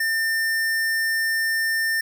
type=tone; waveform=square; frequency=1800 Hz; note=A6; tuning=39 cents sharp; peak=-21 dBFS; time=0-2.01 s; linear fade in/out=5 ms; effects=none